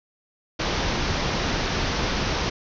pink low-pass noise, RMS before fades -25 dBFS, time 0.59-2.5 s, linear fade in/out 10 ms, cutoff 6100 Hz, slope 96 dB/octave, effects none

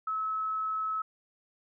sine tone, 1294 Hz, E6, 32 cents flat, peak -29 dBFS, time 0.07-1.02 s, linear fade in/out 5 ms, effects none

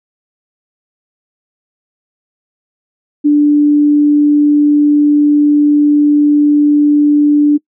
sine tone, 294 Hz, D4, 2 cents sharp, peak -5 dBFS, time 3.24-7.58 s, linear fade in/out 20 ms, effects noise-tail reverb RT60 0.1 s tail -24 dB re dry

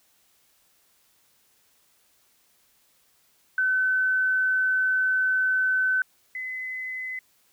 sine tone pair in turn, 1519 / 2028 Hz, F#6 / B6, +45 / +45 cents, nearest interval perfect fourth, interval 500 cents, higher second, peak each -20 / -30 dBFS, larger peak first, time 3.58-6.02 / 6.35-7.19 s, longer first, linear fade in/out 2 ms, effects white hiss -64 dBFS RMS until 7.52 s

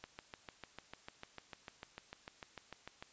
click train, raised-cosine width 0.3 ms, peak -30 dBFS, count 21, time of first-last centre 0.04-3.025 s, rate 6.7 Hz, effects white hiss -64 dBFS RMS until 3.12 s + resampled to 16000 Hz

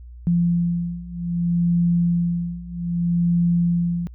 sine beating tone pair, 172 / 172.63 Hz, F3 / F3, -26 / -20 cents, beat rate 0.63 Hz, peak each -22 / -20 dBFS, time 0.27-4.07 s, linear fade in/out 0 ms, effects added 60 Hz sine -37 dBFS peak until 4.14 s

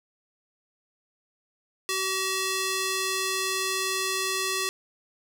square tone with band-pass filter, 380.2 Hz, F#4, 47 cents sharp, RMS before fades -28 dBFS, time 1.89-4.69 s, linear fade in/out 0 ms, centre 5900 Hz, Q 0.55, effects none

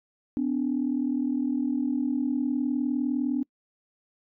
sine tone pair together, 251.3 / 291 Hz, B3 / D4, +30 / -16 cents, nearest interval minor third, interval 254 cents, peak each -26 dBFS, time 0.37-3.43 s, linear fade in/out 0 ms, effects noise-tail reverb RT60 0.1 s tail -26 dB re dry + tanh soft clip ceiling -16 dBFS

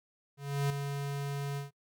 square tone with ADSR envelope, 141.1 Hz, C#3, 31 cents sharp, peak -27 dBFS, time 0.37-1.71 s, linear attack 330 ms, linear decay 4 ms, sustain -7 dB, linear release 140 ms, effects noise-tail reverb RT60 0.1 s tail -24 dB re dry

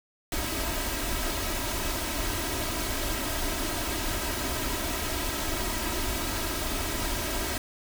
pink noise with comb filter, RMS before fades -30 dBFS, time 0.32-7.58 s, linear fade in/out 2 ms, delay 3.1 ms, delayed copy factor +0.65, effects none

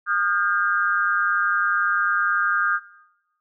sine tone cluster, 1229 / 1409 / 1598 Hz, D#6 / F6 / G6, -22 / +15 / +33 cents, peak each -23 dBFS, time 0.06-2.8 s, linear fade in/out 50 ms, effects noise-tail reverb RT60 1.0 s tail -19 dB re dry

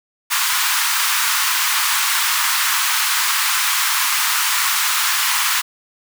pink high-pass noise, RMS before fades -18 dBFS, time 0.3-5.62 s, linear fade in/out 20 ms, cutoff 960 Hz, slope 48 dB/octave, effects none

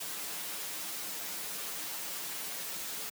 white noise with comb filter, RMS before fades -39 dBFS, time 0-3.1 s, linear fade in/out 10 ms, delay 8 ms, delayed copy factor -0.7, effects high-pass 150 Hz 12 dB/octave

